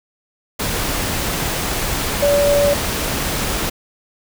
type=tone in noise; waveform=sine; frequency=574 Hz; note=D5; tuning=40 cents flat; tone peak=-12 dBFS; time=2.22-2.74 s; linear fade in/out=10 ms; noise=pink; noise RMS=-21 dBFS; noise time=0.59-3.7 s; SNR=+6 dB; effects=none